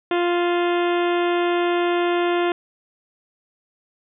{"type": "harmonic tone with a mistuned harmonic", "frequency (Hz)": 349.2, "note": "F4", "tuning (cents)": 0, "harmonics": [1, 2, 3, 4, 5, 6, 7, 8, 9, 10], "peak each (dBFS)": [-19, -25, -29, -31, -33, -35, -36, -37, -38, -39], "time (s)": [0.11, 2.52], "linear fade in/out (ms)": 2, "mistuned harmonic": 7, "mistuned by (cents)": 48, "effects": []}